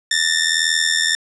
15% pulse ring-modulated tone, 1800 Hz, A6, 39 cents sharp, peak -6 dBFS, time 0.11-1.15 s, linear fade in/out 0 ms, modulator 40.8 Hz, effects resampled to 24000 Hz + 7-bit

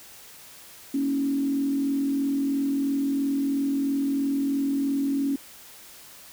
sine tone with frequency modulation, 277.2 Hz, C#4, in tune, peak -22 dBFS, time 0.94-5.36 s, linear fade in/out 5 ms, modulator 43 Hz, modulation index 0.51, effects white hiss -47 dBFS RMS until 6.32 s

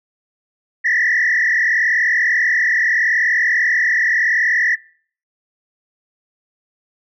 sine tone with frequency modulation, 1864.7 Hz, A#6, in tune, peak -12 dBFS, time 0.84-4.76 s, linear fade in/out 20 ms, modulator 40.8 Hz, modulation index 2.9, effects noise-tail reverb RT60 0.5 s tail -24 dB re dry + tanh soft clip ceiling -9 dBFS

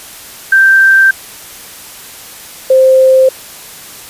sine tone pair in turn, 1568 / 523.3 Hz, G6 / C5, 0 / 0 cents, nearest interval octave + perfect fifth, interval 1900 cents, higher first, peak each -3 dBFS, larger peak neither, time 0.52-1.11 / 2.7-3.29 s, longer neither, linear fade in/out 5 ms, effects white hiss -31 dBFS RMS until 4.09 s + resampled to 32000 Hz

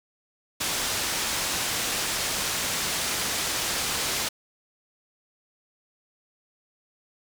white low-pass noise, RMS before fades -28 dBFS, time 0.6-4.29 s, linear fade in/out 10 ms, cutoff 7900 Hz, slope 12 dB/octave, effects none

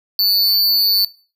square tone with amplitude modulation, 4499 Hz, C#8, 25 cents sharp, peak -9 dBFS, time 0.19-1.05 s, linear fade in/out 2 ms, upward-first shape sine, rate 199 Hz, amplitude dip 85%, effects noise-tail reverb RT60 0.4 s tail -20 dB re dry

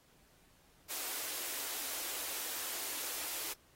white high-pass noise, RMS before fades -40 dBFS, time 0.89-3.54 s, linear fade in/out 20 ms, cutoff 270 Hz, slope 48 dB/octave, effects pink hiss -67 dBFS RMS until 3.75 s + AAC 48 kbps

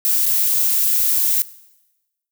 violet noise with dropouts, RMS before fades -17 dBFS, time 0.05-1.42 s, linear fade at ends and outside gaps 0 ms, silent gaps 0.257-0.263 s, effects noise-tail reverb RT60 1.0 s tail -19 dB re dry

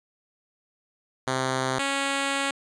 5% pulse tone pair in turn, 130.81 / 276.4 Hz, C3 / C#4, 0 / -5 cents, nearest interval octave + minor second, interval 1295 cents, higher second, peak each -13 dBFS, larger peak neither, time 1.27-1.79 / 1.79-2.51 s, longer second, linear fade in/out 5 ms, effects resampled to 22050 Hz

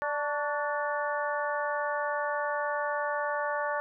harmonic tone with a mistuned harmonic, 293.7 Hz, D4, in tune, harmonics 2 / 3 / 4 / 5 / 6, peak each -32 / -34 / -35 / -36 / -37 dBFS, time 0.02-3.8 s, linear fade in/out 0 ms, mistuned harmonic 4, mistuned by -56 cents, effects none

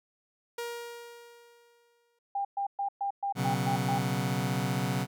sawtooth tone with exponential decay, 472.5 Hz, A#4, 23 cents sharp, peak -29 dBFS, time 0.58-2.19 s, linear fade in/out 5 ms, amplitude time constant 350 ms
sine tone bursts, 798 Hz, G5, 31 cents sharp, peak -28 dBFS, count 8, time 2.35-3.982 s, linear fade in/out 5 ms, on 99 ms, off 120 ms
sawtooth chord, B suspended second, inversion none, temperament just, 123.47 / 138.9 / 185.21 Hz, B2 / C#3 / F#3, 0 / +4 / +2 cents, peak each -28 dBFS, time 3.35-5.07 s, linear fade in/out 50 ms
effects none

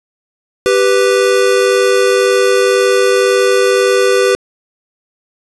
square tone pair together, 392 / 493.9 Hz, G4 / B4, 0 / 0 cents, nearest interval major third, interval 400 cents, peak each -12 dBFS, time 0.66-4.35 s, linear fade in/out 0 ms, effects resampled to 24000 Hz + 7-bit

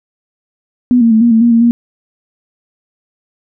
sine tone with pitch steps, 246.7 / 230.3 / 220.4 / 236.5 / 224 / 236.6 / 230.2 / 236.4 Hz, B3 / A#3 / A3 / A#3 / A3 / A#3 / A#3 / A#3, -2 / -21 / +3 / +25 / +31 / +26 / -22 / +24 cents, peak -5 dBFS, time 0.91-1.71 s, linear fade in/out 0 ms, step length 100 ms, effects none

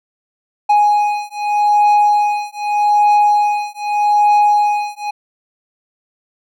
triangle beating tone pair, 830.6 / 831.42 Hz, G#5 / G#5, 0 / +2 cents, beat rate 0.82 Hz, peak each -12 dBFS, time 0.69-5.11 s, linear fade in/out 10 ms, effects none

